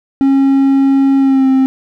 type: tone with pitch glide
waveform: triangle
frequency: 272.3 to 264.4 Hz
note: C#4 to C4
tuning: -31 to +18 cents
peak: -5 dBFS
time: 0.21-1.66 s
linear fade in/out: 0 ms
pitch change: -51 cents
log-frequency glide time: 1.18-1.48 s
effects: none